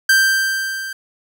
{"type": "tone with level ramp", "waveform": "45% pulse", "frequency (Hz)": 1570, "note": "G6", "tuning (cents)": 2, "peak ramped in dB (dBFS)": [-9, -26], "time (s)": [0.09, 0.93], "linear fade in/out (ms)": 5, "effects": ["8-bit"]}